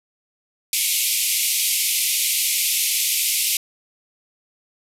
white band-pass noise, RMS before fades -21 dBFS, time 0.73-3.57 s, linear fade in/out 2 ms, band 2100 to 14000 Hz, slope 96 dB/octave, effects none

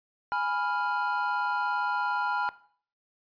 triangle chord, F diminished, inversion first, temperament equal, 830.6 / 987.8 / 1396.9 Hz, Ab5 / Cb6 / F6, 0 / 0 / 0 cents, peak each -29 dBFS, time 0.32-2.49 s, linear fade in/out 0 ms, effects noise-tail reverb RT60 0.5 s tail -17 dB re dry + resampled to 11025 Hz

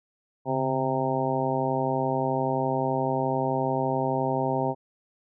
harmonic tone with a mistuned harmonic, 131.6 Hz, C3, 10 cents sharp, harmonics 1 / 2 / 3 / 4 / 5 / 6 / 7, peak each -31 / -31 / -31 / -31 / -31 / -31 / -31 dBFS, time 0.45-4.75 s, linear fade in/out 50 ms, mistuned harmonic 1, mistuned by +92 cents, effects none

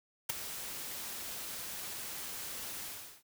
white noise with ADSR envelope, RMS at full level -29 dBFS, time 0.29-3.23 s, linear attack 10 ms, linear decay 9 ms, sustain -13 dB, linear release 400 ms, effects none

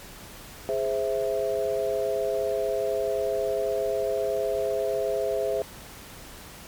sine chord, Ab augmented, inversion none, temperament equal, 415.3 / 523.3 / 659.3 Hz, Ab4 / C5 / E5, 0 / 0 / 0 cents, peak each -28 dBFS, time 0.69-5.62 s, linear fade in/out 0 ms, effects pink hiss -44 dBFS RMS until 6.67 s + MP3 96 kbps

